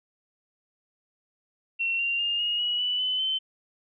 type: tone with pitch steps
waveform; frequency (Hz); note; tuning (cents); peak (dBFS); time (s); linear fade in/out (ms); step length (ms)
sine; 2722 / 2770 / 2818 / 2867 / 2917 / 2968 / 3020 / 3073; F7 / F7 / F7 / F7 / F#7 / F#7 / F#7 / G7; -45 / -15 / +15 / +45 / -25 / +5 / +35 / -35; -24; 1.79-3.39; 20; 200
effects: none